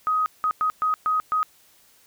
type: tone bursts at uneven times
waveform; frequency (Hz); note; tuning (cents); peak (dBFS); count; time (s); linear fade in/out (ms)
sine; 1257; D#6; +17; -19; 6; 0.07-0.26 / 0.44-0.51 / 0.61-0.7 / 0.82-0.94 / 1.06-1.2 / 1.32-1.43; 0
effects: white hiss -57 dBFS RMS until 2.06 s